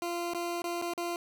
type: tone with dropouts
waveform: 20% pulse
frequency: 345.3 Hz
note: F4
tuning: 20 cents flat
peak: -27 dBFS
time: 0.02-1.16 s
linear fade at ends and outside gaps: 1 ms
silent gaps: 0.336-0.347 / 0.62-0.641 / 0.816-0.822 / 0.936-0.977 s
effects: none